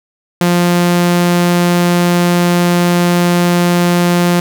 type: tone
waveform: sawtooth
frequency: 175.1 Hz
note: F3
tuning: 5 cents sharp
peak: -5 dBFS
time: 0.41-4.4 s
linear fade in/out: 2 ms
effects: none